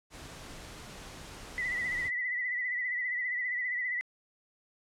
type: noise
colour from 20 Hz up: pink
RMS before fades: -46 dBFS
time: 0.1-2.11 s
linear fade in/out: 50 ms
type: tone with vibrato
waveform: sine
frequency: 1975.5 Hz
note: B6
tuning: in tune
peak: -30 dBFS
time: 1.58-4.01 s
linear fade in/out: 0 ms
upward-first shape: sine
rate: 15 Hz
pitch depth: 54 cents each way
effects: low-pass 9000 Hz 12 dB/octave